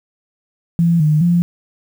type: tone with pitch steps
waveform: sine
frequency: 169.1 / 152.3 / 173.2 Hz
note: E3 / D#3 / F3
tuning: +44 / -37 / -14 cents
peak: -10 dBFS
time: 0.79-1.42 s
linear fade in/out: 0 ms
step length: 210 ms
effects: 7-bit